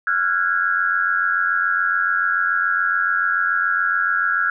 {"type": "tone cluster", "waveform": "sine", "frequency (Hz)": [1368, 1455, 1647], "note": ["F6", "F#6", "G#6"], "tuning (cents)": [-36, -29, -15], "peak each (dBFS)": -21, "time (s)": [0.07, 4.5], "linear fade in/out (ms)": 2, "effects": []}